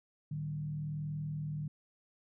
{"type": "tone with frequency modulation", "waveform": "sine", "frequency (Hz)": 150.9, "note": "D3", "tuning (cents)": 47, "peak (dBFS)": -35, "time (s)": [0.31, 1.68], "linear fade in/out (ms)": 5, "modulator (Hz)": 41, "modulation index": 0.49, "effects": []}